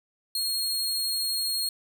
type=tone; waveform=sawtooth; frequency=4272 Hz; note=C8; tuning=35 cents sharp; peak=-23 dBFS; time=0.35-1.69 s; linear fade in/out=2 ms; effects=none